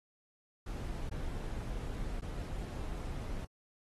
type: noise with dropouts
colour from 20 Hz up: brown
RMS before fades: -39 dBFS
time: 0.66-3.45 s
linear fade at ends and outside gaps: 5 ms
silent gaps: 1.092-1.113 / 2.202-2.22 s
effects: AAC 32 kbps